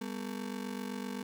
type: ring-modulated tone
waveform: 35% pulse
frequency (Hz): 224.5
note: A3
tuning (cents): +35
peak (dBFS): -32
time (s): 0.01-1.23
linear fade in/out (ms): 2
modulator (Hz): 23.9
effects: none